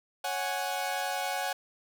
sawtooth chord, C# suspended fourth, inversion none, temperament equal, 554.4 / 740 / 830.6 Hz, C#5 / F#5 / G#5, 0 / 0 / 0 cents, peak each -34 / -29 / -31 dBFS, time 0.24-1.53 s, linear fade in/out 5 ms, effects none

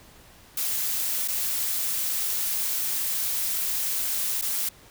blue noise with dropouts, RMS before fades -27 dBFS, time 0.57-4.69 s, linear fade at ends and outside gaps 5 ms, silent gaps 1.278-1.283 / 4.414-4.422 s, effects pink hiss -52 dBFS RMS until 4.9 s

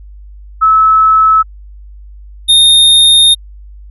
sine / square tone pair in turn, 1300 / 3677 Hz, E6 / A#7, -24 / -24 cents, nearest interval octave + tritone, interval 1800 cents, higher second, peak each -4 dBFS, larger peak neither, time 0.61-1.43 / 2.48-3.35 s, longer second, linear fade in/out 20 ms, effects added 50 Hz sine -30 dBFS peak until 3.9 s + resampled to 32000 Hz

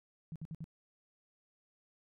sine tone bursts, 160.6 Hz, E3, 45 cents flat, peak -40 dBFS, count 4, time 0.32-0.642 s, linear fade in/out 0 ms, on 37 ms, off 58 ms, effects none

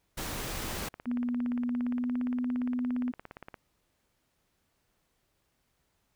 pink noise, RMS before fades -36 dBFS, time 0.17-0.89 s, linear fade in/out 10 ms
click train, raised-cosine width 0.5 ms, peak -28 dBFS, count 50, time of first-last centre 0.71-3.542 s, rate 17.3 Hz
sine tone with pitch glide, 243.4 to 247.7 Hz, B3 to B3, -25 to +5 cents, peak -28 dBFS, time 1.06-3.12 s, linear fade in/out 20 ms, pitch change +30 cents, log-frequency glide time 1.73-2.24 s
effects pink hiss -75 dBFS RMS until 6.15 s

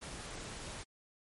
pink noise, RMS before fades -45 dBFS, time 0.01-0.84 s, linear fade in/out 20 ms, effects MP3 48 kbps

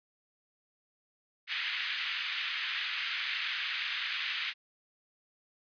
white band-pass noise, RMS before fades -35 dBFS, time 1.47-4.54 s, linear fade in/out 50 ms, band 1600 to 3400 Hz, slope 24 dB/octave, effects resampled to 11025 Hz

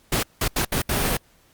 pink noise bursts at uneven times, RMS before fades -22 dBFS, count 5, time 0.12-0.23 / 0.41-0.48 / 0.56-0.65 / 0.72-0.82 / 0.89-1.17 s, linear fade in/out 5 ms, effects pink hiss -58 dBFS RMS until 1.53 s + Opus 48 kbps

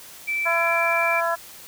sine tone with pitch glide, 2329 to 2344 Hz, D7 to D7, -15 to -4 cents, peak -22 dBFS, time 0.27-1.21 s, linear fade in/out 20 ms, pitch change +11 cents, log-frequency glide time 0.45-0.58 s
harmonic tone, 336.2 Hz, E4, 34 cents sharp, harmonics 2 / 3 / 4 / 5, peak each -24 / -26 / -27 / -28 dBFS, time 0.45-1.36 s, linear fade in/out 20 ms
effects white hiss -43 dBFS RMS until 1.67 s

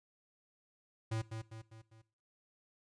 square tone with echo, 111.3 Hz, A2, 20 cents sharp, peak -35 dBFS, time 1.11-1.22 s, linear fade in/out 10 ms, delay 200 ms, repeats 4, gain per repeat -6 dB, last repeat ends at 2.02 s, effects noise-tail reverb RT60 0.4 s tail -18 dB re dry + resampled to 22050 Hz

